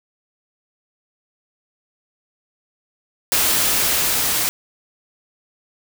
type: noise with level ramp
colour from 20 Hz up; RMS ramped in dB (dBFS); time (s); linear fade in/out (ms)
white; -17 to -20; 3.32-4.49; 0
effects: none